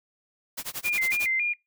white noise with tremolo, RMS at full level -32 dBFS, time 0.57-1.28 s, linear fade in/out 10 ms, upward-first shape sine, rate 11 Hz, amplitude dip 100%
sine tone with vibrato, 2241 Hz, C#7, 18 cents sharp, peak -23 dBFS, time 0.84-1.54 s, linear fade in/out 20 ms, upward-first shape square, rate 3.6 Hz, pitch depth 130 cents each way
effects noise-tail reverb RT60 0.2 s tail -24 dB re dry

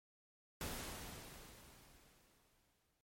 pink noise with exponential decay, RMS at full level -43 dBFS, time 0.61-3.01 s, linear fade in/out 1 ms, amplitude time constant 520 ms, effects MP3 64 kbps

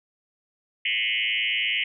sine tone with frequency modulation, 2544 Hz, D#7, 38 cents sharp, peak -22 dBFS, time 0.85-1.84 s, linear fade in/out 5 ms, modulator 109 Hz, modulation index 4.9, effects none

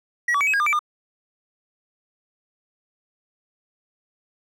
triangle tone with pitch steps, 1919 / 1144 / 2277 / 2553 / 1631 / 1202 / 2324 / 1210 Hz, A#6 / D6 / C#7 / D#7 / G#6 / D6 / D7 / D#6, +50 / -46 / +46 / +44 / -32 / +40 / -19 / -49 cents, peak -16 dBFS, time 0.28-0.792 s, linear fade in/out 5 ms, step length 64 ms, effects none

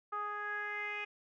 10% pulse tone with low-pass filter sweep, 415.3 Hz, G#4, in tune, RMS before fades -39 dBFS, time 0.12-1.05 s, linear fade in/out 10 ms, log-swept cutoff 1200 to 2500 Hz, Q 5.6, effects none

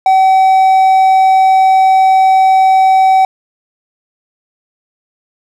triangle tone, 762 Hz, G5, 49 cents flat, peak -3 dBFS, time 0.06-3.25 s, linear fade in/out 2 ms, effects none

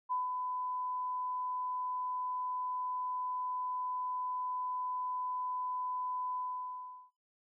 sine tone with ADSR envelope, 1003 Hz, B5, 26 cents sharp, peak -30 dBFS, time 0.09-7.11 s, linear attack 28 ms, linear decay 160 ms, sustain -4 dB, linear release 750 ms, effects noise-tail reverb RT60 0.3 s tail -26 dB re dry

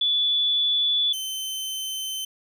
sine / sawtooth tone pair in turn, 3452 / 3075 Hz, A7 / G7, -34 / -34 cents, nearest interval major second, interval 200 cents, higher first, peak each -19 / -25 dBFS, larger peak first, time 0.01-1.13 / 1.13-2.25 s, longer neither, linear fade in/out 5 ms, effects none

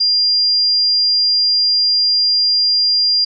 sine tone, 4800 Hz, D8, 37 cents sharp, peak -11 dBFS, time 0-3.25 s, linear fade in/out 10 ms, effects none

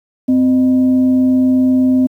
sine tone with frequency modulation, 257.5 Hz, C4, 28 cents flat, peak -8 dBFS, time 0.28-2.07 s, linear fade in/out 10 ms, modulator 357 Hz, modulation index 0.27, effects high-pass 150 Hz 12 dB/octave + 8-bit

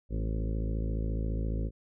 harmonic tone with a mistuned harmonic, 54.5 Hz, A1, 16 cents flat, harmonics 1 / 2 / 3 / 4 / 5 / 6 / 7 / 8 / 9 / 10, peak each -30 / -36 / -40 / -42 / -44 / -46 / -47 / -48 / -49 / -50 dBFS, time 0.09-1.71 s, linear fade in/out 50 ms, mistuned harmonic 4, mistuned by +34 cents, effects none

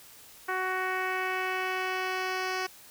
10% pulse tone with low-pass filter sweep, 372.7 Hz, F#4, 13 cents sharp, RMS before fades -31 dBFS, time 0.48-2.67 s, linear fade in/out 10 ms, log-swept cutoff 1700 to 4800 Hz, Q 1.6, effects white hiss -52 dBFS RMS until 2.9 s

